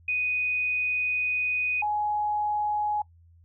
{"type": "tone pair in turn", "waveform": "sine", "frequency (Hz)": [2489, 838.1], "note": ["D#7", "G#5"], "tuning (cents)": [0, 16], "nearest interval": "octave + perfect fifth", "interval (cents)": 1884, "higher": "first", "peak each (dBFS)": -24, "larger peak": "neither", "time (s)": [[0.08, 1.82], [1.82, 3.02]], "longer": "first", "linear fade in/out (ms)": 5, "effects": ["noise-tail reverb RT60 0.1 s tail -20 dB re dry", "added 84 Hz sine -53 dBFS peak until 3.44 s"]}